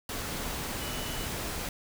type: tone in noise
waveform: sine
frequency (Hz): 2960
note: F#7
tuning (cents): 0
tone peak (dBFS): -43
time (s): 0.81-1.26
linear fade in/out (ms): 2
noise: pink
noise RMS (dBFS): -35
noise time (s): 0.09-1.69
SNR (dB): -11
effects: none